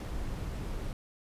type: noise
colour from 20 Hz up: brown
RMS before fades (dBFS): -36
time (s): 0-0.93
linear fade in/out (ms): 2
effects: resampled to 32000 Hz